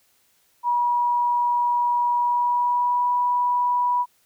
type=tone with pitch glide; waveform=sine; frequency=965 to 978.5 Hz; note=B5 to B5; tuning=-40 to -16 cents; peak=-18 dBFS; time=0.63-4.06 s; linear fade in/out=50 ms; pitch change=+24 cents; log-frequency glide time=2.17-3.11 s; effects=white hiss -63 dBFS RMS until 4.25 s